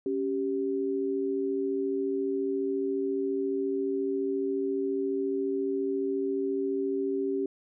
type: tone pair together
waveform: sine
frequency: 276.2 / 390.6 Hz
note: C#4 / G4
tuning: -6 / -6 cents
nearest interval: tritone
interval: 600 cents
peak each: -31 / -28 dBFS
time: 0.06-7.46 s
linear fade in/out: 2 ms
effects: none